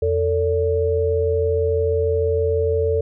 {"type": "tone cluster", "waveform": "sine", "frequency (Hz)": [85.8, 445.7, 572], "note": ["F2", "A4", "D5"], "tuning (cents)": [-30, 22, -46], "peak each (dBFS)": [-22, -18, -26], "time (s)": [0.02, 3.01], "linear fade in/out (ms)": 5, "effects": []}